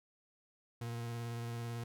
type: tone with vibrato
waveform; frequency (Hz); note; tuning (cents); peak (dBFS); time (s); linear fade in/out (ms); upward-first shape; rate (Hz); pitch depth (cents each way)
40% pulse; 117.5; A#2; +14; -38; 0.81-1.84; 5; square; 18; 14
effects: none